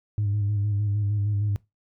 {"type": "tone with vibrato", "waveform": "sine", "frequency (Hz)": 102.8, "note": "G#2", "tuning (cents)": -17, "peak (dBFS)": -20, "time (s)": [0.18, 1.56], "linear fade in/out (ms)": 0, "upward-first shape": "square", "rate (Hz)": 6.5, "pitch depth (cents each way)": 32, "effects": ["noise-tail reverb RT60 0.2 s tail -22 dB re dry", "tanh soft clip ceiling -19 dBFS"]}